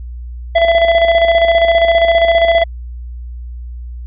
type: tone with tremolo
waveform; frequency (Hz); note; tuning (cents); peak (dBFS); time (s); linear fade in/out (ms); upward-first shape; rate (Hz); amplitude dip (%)
square; 670; E5; +28; -7; 0.55-2.64; 10; square; 15; 45
effects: added 60 Hz sine -24 dBFS peak until 4.06 s + resampled to 8000 Hz